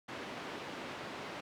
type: band-pass noise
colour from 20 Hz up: pink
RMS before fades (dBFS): -44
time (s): 0.08-1.41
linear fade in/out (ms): 10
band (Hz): 220 to 3100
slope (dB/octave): 12
effects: none